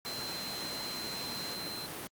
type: tone in noise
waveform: sine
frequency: 4104 Hz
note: C8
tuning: 34 cents flat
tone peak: -39 dBFS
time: 0.06-1.86 s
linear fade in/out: 0 ms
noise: pink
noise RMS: -40 dBFS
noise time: 0.05-2.07 s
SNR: -2 dB
effects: high-pass 150 Hz 12 dB/octave + Opus 48 kbps